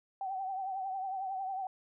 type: tone with vibrato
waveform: sine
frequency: 766 Hz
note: G5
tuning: 40 cents flat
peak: -34 dBFS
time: 0.21-1.67 s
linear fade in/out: 2 ms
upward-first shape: triangle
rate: 11 Hz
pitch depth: 67 cents each way
effects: none